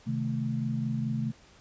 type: chord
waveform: sine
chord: A diminished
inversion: first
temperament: equal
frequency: 130.81 / 155.56 / 220 Hz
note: C3 / Eb3 / A3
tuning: 0 / 0 / 0 cents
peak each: -31 / -35 / -31 dBFS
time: 0.06-1.32 s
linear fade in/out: 20 ms
effects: pink hiss -57 dBFS RMS until 1.6 s + resampled to 16000 Hz

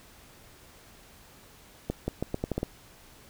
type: accelerating click train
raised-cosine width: 2 ms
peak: -15 dBFS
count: 8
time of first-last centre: 1.9-2.631 s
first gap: 180 ms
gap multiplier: 0.81
effects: pink hiss -54 dBFS RMS until 3.29 s

